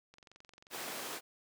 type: click train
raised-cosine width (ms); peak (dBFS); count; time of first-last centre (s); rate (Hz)
0.2; -39; 15; 0.14-0.757; 22.7
type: high-pass noise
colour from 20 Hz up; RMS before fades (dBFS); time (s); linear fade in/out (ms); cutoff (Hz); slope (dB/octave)
pink; -42; 0.7-1.21; 50; 340; 12
effects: none